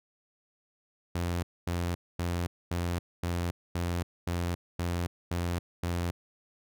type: tone bursts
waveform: sawtooth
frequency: 86.9 Hz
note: F2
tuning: 8 cents flat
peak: -25 dBFS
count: 10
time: 1.15-6.11 s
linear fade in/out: 5 ms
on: 280 ms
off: 240 ms
effects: none